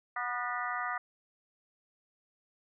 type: harmonic tone with a mistuned harmonic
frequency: 244.2 Hz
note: B3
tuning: 19 cents flat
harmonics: 3 / 4 / 5 / 6 / 7 / 8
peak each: -39 / -42 / -36 / -40 / -43 / -40 dBFS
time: 0.16-0.98 s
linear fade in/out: 5 ms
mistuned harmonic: 7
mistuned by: +70 cents
effects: none